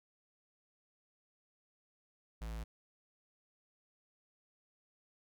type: tone with notch filter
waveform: square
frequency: 55.2 Hz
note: A1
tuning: 6 cents sharp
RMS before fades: -42 dBFS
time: 2.41-2.64 s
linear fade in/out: 10 ms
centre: 330 Hz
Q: 1.9
effects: none